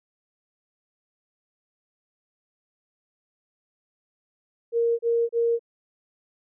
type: tone bursts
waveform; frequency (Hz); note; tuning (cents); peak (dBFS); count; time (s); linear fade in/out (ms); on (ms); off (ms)
sine; 466.2; A#4; 0; -19; 3; 4.72-5.594; 50; 270; 32
effects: none